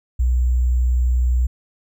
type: tone with sample-and-hold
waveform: sine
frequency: 61.74 Hz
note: B1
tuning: in tune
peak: -14 dBFS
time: 0.19-1.47 s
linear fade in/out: 10 ms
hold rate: 7350 Hz
effects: none